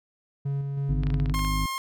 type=tone with tremolo; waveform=triangle; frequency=139.5 Hz; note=C#3; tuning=11 cents sharp; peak=-23 dBFS; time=0.45-1.33 s; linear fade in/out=10 ms; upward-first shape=square; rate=3.1 Hz; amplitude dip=30%
type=harmonic tone; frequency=50.9 Hz; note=G#1; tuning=34 cents flat; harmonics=1 / 2 / 3 / 5 / 6; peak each=-25 / -36 / -31 / -34 / -43 dBFS; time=0.89-1.66 s; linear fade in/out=5 ms
type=clicks; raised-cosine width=0.3 ms; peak=-23 dBFS; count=10; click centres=1.035 / 1.069 / 1.103 / 1.142 / 1.2 / 1.259 / 1.297 / 1.346 / 1.393 / 1.448 s
type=tone; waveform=sawtooth; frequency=1066 Hz; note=C6; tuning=32 cents sharp; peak=-25 dBFS; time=1.34-1.78 s; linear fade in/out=0 ms
effects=none